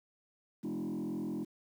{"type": "tone with frequency modulation", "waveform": "sine", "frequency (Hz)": 261.6, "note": "C4", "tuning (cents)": 0, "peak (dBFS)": -32, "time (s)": [0.63, 1.45], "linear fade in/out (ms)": 20, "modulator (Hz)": 43, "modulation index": 1.9, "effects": ["tanh soft clip ceiling -33 dBFS", "10-bit"]}